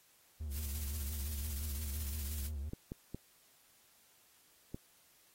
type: tone with vibrato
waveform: triangle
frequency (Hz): 72.8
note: D2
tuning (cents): -15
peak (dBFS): -36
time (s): 0.4-2.7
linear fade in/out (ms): 10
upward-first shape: sine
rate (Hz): 5.8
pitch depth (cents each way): 110
type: noise with tremolo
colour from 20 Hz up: blue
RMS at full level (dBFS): -44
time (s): 0.5-2.51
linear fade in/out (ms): 50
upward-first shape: square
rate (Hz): 16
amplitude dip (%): 30
type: clicks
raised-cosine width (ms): 3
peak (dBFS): -28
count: 4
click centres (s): 2.734 / 2.919 / 3.146 / 4.745
effects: white hiss -67 dBFS RMS until 5.34 s + AAC 48 kbps